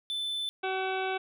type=tone; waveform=triangle; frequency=3520 Hz; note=A7; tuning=in tune; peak=-29 dBFS; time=0.1-0.49 s; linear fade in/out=0 ms
type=harmonic tone; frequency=378.8 Hz; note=F#4; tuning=41 cents sharp; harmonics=1 / 2 / 3 / 4 / 6 / 7 / 8 / 9 / 10; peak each=-33 / -33 / -43 / -37 / -40 / -41 / -49 / -45 / -48 dBFS; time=0.63-1.18 s; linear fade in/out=10 ms
effects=none